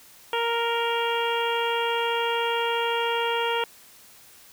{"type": "harmonic tone", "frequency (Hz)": 466.2, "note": "A#4", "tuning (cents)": 0, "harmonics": [1, 2, 3, 4, 5, 6, 7], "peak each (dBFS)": [-27, -27, -32, -36, -35, -32, -34], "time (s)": [0.33, 3.64], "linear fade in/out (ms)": 2, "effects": ["white hiss -51 dBFS RMS until 4.52 s"]}